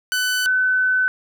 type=tone pair in turn; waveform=sawtooth / sine; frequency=1500 / 1511.3 Hz; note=F#6 / F#6; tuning=+23 / +36 cents; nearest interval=unison; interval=13 cents; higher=second; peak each=-15 dBFS; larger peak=neither; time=0.12-0.46 / 0.46-1.08 s; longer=second; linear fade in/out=0 ms; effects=none